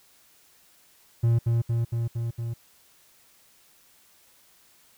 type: tone with echo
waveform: triangle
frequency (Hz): 116.54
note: A#2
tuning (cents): 0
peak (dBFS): -16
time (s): 1.23-1.39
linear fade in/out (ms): 10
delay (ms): 230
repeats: 5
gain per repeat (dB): -2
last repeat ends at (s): 2.54
effects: white hiss -59 dBFS RMS until 4.97 s